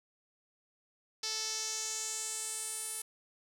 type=tone with band-pass filter sweep; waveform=sawtooth; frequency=439 Hz; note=A4; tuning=4 cents flat; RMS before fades=-38 dBFS; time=1.23-3.02 s; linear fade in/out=5 ms; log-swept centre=5200 to 10000 Hz; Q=3.4; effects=none